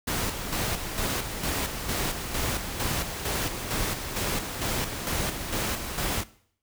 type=noise with tremolo; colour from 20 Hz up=pink; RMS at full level=-28 dBFS; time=0.07-6.24 s; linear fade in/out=10 ms; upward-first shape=square; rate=2.2 Hz; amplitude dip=50%; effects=noise-tail reverb RT60 0.6 s tail -19 dB re dry